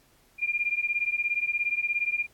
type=beating tone pair; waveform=sine; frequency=2396 / 2413 Hz; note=D7 / D7; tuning=+34 / +46 cents; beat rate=17 Hz; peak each=-28 dBFS; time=0.38-2.27 s; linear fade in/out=50 ms; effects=pink hiss -62 dBFS RMS until 2.33 s + AAC 64 kbps